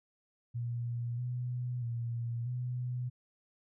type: tone with pitch steps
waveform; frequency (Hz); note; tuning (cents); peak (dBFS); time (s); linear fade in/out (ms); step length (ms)
sine; 119.1 / 123.6 / 117.6 / 124.2; A#2 / B2 / A#2 / B2; +38 / +2 / +16 / +10; -33; 0.54-3.1; 20; 640
effects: none